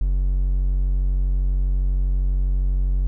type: tone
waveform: triangle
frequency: 46.25 Hz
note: F#1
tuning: in tune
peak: -15 dBFS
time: 0.01-3.07 s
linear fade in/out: 0 ms
effects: none